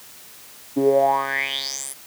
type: tone with band-pass filter sweep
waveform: 10% pulse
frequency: 136.5 Hz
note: C#3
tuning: 26 cents flat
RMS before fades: -21 dBFS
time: 0.76-1.94 s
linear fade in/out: 20 ms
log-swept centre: 290 to 11000 Hz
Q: 7.8
effects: white hiss -44 dBFS RMS until 2.06 s + high-pass 80 Hz 12 dB/octave

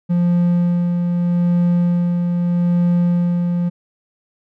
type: tone with tremolo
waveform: triangle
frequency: 174.61 Hz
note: F3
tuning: in tune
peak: -10 dBFS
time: 0.09-3.7 s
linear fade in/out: 20 ms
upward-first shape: sine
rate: 0.8 Hz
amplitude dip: 35%
effects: none

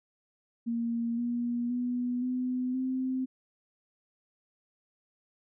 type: tone with pitch steps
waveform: sine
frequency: 233.1 / 239.4 / 245.8 / 252.4 / 259.2 Hz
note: A#3 / A#3 / B3 / B3 / C4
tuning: 0 / +46 / -8 / +38 / -16 cents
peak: -28 dBFS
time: 0.66-3.26 s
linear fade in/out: 20 ms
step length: 520 ms
effects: none

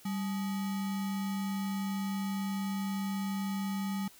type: tone with sample-and-hold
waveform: sine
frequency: 196 Hz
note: G3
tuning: in tune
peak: -31 dBFS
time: 0.05-4.08 s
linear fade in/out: 5 ms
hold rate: 1050 Hz
effects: white hiss -57 dBFS RMS until 4.19 s

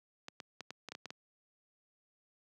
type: clicks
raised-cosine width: 0.2 ms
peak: -26 dBFS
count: 9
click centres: 0.284 / 0.402 / 0.607 / 0.706 / 0.887 / 0.92 / 0.951 / 1.057 / 1.105 s
effects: high-pass 150 Hz 12 dB/octave

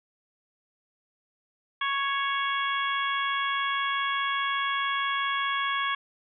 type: harmonic tone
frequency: 554.4 Hz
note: C#5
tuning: in tune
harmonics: 2 / 3 / 4 / 5 / 6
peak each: -28 / -31 / -34 / -38 / -34 dBFS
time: 1.81-5.95 s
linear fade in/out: 5 ms
effects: none

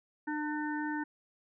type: harmonic tone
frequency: 300.6 Hz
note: D4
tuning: 40 cents sharp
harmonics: 1 / 3 / 5 / 6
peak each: -34 / -39 / -41 / -42 dBFS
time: 0.27-1.04 s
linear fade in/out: 10 ms
effects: none

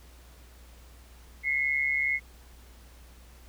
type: tone pair together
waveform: sine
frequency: 2024 / 2166 Hz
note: B6 / C#7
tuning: +42 / -41 cents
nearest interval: minor second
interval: 117 cents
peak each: -29 / -26 dBFS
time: 1.43-2.2 s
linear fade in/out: 50 ms
effects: added 60 Hz sine -50 dBFS peak until 3.48 s + pink hiss -57 dBFS RMS until 3.48 s

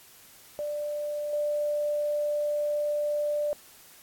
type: tone with level steps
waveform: sine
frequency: 591 Hz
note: D5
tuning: 11 cents sharp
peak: -29 / -25 dBFS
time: 0.59-3.53 s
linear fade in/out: 0 ms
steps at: 1.33 s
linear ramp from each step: 2 ms
effects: white hiss -53 dBFS RMS until 4.02 s + AAC 64 kbps

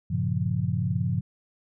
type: chord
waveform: sine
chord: G half-diminished seventh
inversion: none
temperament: equal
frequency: 98 / 116.54 / 138.59 / 174.61 Hz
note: G2 / Bb2 / Db3 / F3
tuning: 0 / 0 / 0 / 0 cents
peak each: -29 dBFS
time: 0.1-1.21 s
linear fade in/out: 10 ms
effects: none

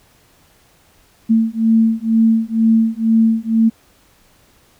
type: beating tone pair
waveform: sine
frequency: 223.6 / 225.7 Hz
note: A3 / A3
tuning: +28 / +44 cents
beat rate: 2.1 Hz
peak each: -14 dBFS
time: 1.29-3.7 s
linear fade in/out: 20 ms
effects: pink hiss -53 dBFS RMS until 4.79 s

